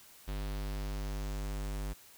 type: tone with low-pass filter sweep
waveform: square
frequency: 50 Hz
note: G1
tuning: 35 cents sharp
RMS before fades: -37 dBFS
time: 0.27-1.94 s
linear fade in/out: 20 ms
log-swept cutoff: 4000 to 9800 Hz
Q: 1.7
effects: white hiss -57 dBFS RMS until 2.17 s